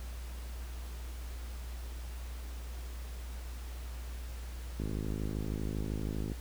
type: click train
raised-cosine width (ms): 3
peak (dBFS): -24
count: 81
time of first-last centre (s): 4.8-6.318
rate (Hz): 52.7
effects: added 60 Hz sine -39 dBFS peak until 6.4 s + pink hiss -52 dBFS RMS until 6.4 s